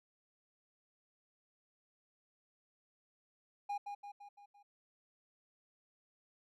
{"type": "tone with echo", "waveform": "triangle", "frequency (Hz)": 814, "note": "G#5", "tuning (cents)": -35, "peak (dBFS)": -34, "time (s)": [3.69, 3.78], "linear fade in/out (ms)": 10, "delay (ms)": 170, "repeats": 5, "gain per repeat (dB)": -5, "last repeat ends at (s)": 4.63, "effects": []}